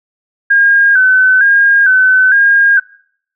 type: tone with vibrato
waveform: sine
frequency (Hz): 1568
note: G6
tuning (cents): 0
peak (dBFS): -5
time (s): 0.5-2.8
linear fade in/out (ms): 10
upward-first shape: square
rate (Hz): 1.1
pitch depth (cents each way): 57
effects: noise-tail reverb RT60 0.6 s tail -24 dB re dry